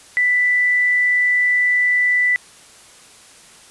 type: tone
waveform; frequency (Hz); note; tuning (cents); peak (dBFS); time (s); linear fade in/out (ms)
sine; 1981; B6; +5; -13; 0.17-2.36; 0
effects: white hiss -45 dBFS RMS until 3.7 s + resampled to 24000 Hz